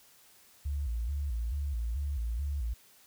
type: tone with vibrato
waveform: sine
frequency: 63.9 Hz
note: C2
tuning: 40 cents flat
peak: -30 dBFS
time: 0.65-2.74 s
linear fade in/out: 10 ms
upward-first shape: square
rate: 2.3 Hz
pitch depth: 190 cents each way
effects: white hiss -60 dBFS RMS until 3.06 s